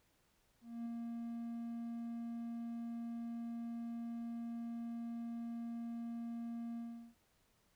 triangle tone with ADSR envelope, 233.1 Hz, A#3, in tune, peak -37 dBFS, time 0.61-7.15 s, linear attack 250 ms, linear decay 4 ms, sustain -2 dB, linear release 380 ms, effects pink hiss -75 dBFS RMS until 7.75 s

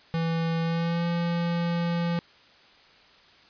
square tone with pitch glide, 165 to 170.92 Hz, E3 to F3, +2 to -37 cents, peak -25 dBFS, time 0.14-2.19 s, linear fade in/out 0 ms, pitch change +61 cents, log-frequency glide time 0.62-1.06 s, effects white hiss -55 dBFS RMS until 3.49 s + resampled to 11025 Hz

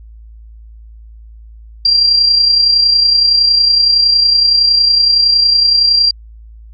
sine tone with amplitude modulation, 4745 Hz, D8, 17 cents sharp, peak -5 dBFS, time 1.85-6.11 s, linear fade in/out 5 ms, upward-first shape sine, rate 30.8 Hz, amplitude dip 45%, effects added 55 Hz sine -33 dBFS peak until 6.73 s

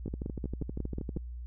two click trains, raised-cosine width 3 ms, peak -23 / -22 dBFS, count 15 / 7, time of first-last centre 0.06-1.171 / 0.08-1.165 s, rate 12.6 / 5.53 Hz, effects added 60 Hz sine -38 dBFS peak until 1.46 s

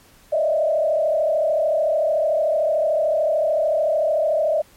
sine tone with frequency modulation, 622.3 Hz, D#5, in tune, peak -16 dBFS, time 0.32-4.62 s, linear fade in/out 10 ms, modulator 33.5 Hz, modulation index 1.3, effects pink hiss -52 dBFS RMS until 4.76 s + MP3 64 kbps

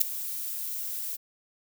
violet noise with ADSR envelope, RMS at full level -17 dBFS, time 0-1.17 s, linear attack 15 ms, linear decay 4 ms, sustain -17 dB, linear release 19 ms, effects none

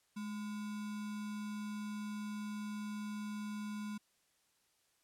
sine tone with sample-and-hold, 210 Hz, G#3, 19 cents sharp, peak -39 dBFS, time 0.16-3.98 s, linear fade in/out 10 ms, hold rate 1225 Hz, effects white hiss -75 dBFS RMS until 5.03 s + low-pass 11000 Hz 12 dB/octave

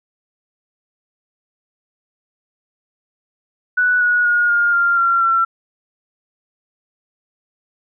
sine tone with pitch steps, 1480 / 1457.9 / 1436.2 / 1414.8 / 1393.7 / 1372.9 / 1352.5 Hz, F#6 / F#6 / F6 / F6 / F6 / F6 / E6, 0 / -26 / +48 / +22 / -4 / -30 / +44 cents, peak -12 dBFS, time 3.77-5.45 s, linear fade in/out 10 ms, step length 240 ms, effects none

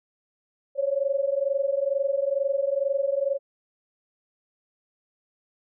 sine tone pair together, 542.8 / 565 Hz, C#5 / C#5, -36 / +33 cents, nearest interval minor second, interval 69 cents, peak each -25 / -25 dBFS, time 0.75-3.39 s, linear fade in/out 50 ms, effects none

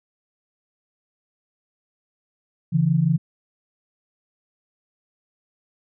sine tone pair together, 140.68 / 166.3 Hz, C#3 / E3, +26 / +16 cents, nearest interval minor third, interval 290 cents, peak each -20 / -18 dBFS, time 2.72-3.18 s, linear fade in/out 20 ms, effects none

